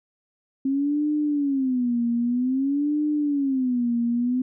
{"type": "tone with vibrato", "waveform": "sine", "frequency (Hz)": 265.8, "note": "C4", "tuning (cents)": 27, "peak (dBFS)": -20, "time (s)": [0.65, 4.42], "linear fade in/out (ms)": 5, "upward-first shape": "sine", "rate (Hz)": 0.52, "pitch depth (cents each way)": 210, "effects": []}